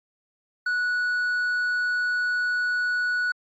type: tone with tanh clipping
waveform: sine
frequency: 1471 Hz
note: F#6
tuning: 11 cents flat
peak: -23 dBFS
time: 0.66-3.32 s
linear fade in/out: 5 ms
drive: 4 dB
effects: AAC 64 kbps